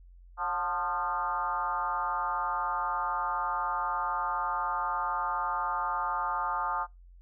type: tone with frequency modulation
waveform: sine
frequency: 1055 Hz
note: C6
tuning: 14 cents sharp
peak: -28 dBFS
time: 0.37-6.87 s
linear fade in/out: 50 ms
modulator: 167 Hz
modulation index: 1.8
effects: noise-tail reverb RT60 0.2 s tail -23 dB re dry + added 44 Hz sine -50 dBFS peak until 7.21 s